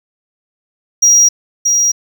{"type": "tone with echo", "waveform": "triangle", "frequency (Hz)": 5720, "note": "F8", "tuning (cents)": 41, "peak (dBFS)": -4, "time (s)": [1.02, 1.29], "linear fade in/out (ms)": 10, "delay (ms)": 630, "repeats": 1, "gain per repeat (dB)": -4, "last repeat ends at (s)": 1.92, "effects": []}